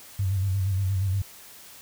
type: tone with vibrato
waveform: sine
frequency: 96.1 Hz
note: G2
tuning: 34 cents flat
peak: -22 dBFS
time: 0.19-1.22 s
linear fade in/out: 5 ms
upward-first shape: square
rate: 8.5 Hz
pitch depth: 54 cents each way
effects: white hiss -47 dBFS RMS until 1.81 s